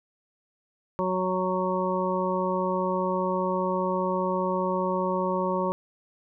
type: harmonic tone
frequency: 185 Hz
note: F#3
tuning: in tune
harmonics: 1 / 2 / 3 / 5 / 6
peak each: -30 / -30 / -29 / -30 / -32 dBFS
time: 0.99-5.72 s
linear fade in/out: 0 ms
effects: none